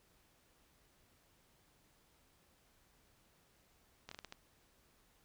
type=slowing click train; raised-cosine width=0.2 ms; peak=-30 dBFS; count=6; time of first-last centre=4.09-4.324 s; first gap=24 ms; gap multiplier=1.34; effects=pink hiss -71 dBFS RMS until 5.24 s